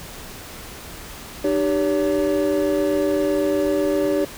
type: tone cluster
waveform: triangle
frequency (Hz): 303.3 / 391.2 / 567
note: D#4 / G4 / C#5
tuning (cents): -44 / -4 / +39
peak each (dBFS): -20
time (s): 1.44-4.25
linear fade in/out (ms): 5
effects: pink hiss -37 dBFS RMS until 4.37 s